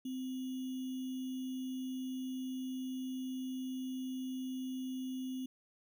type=tone with sample-and-hold; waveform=sine; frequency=258.8 Hz; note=C4; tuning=19 cents flat; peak=-37 dBFS; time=0.05-5.46 s; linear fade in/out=5 ms; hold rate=3150 Hz; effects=none